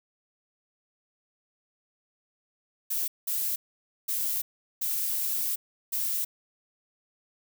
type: noise bursts at uneven times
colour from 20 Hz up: violet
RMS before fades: -29 dBFS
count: 5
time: 2.9-3.08 / 3.27-3.56 / 4.08-4.42 / 4.81-5.56 / 5.92-6.25 s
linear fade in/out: 10 ms
effects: none